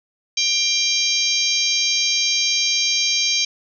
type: harmonic tone with a mistuned harmonic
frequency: 793 Hz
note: G5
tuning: 20 cents sharp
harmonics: 3 / 4 / 5 / 6 / 7 / 8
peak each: -24 / -24 / -24 / -24 / -24 / -24 dBFS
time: 0.37-3.45 s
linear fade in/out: 5 ms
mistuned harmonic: 5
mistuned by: -17 cents
effects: none